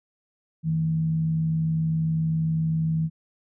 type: tone with frequency modulation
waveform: sine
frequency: 160 Hz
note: D#3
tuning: 49 cents sharp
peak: -21 dBFS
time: 0.63-3.1 s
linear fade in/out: 50 ms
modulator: 67.5 Hz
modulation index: 0.22
effects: none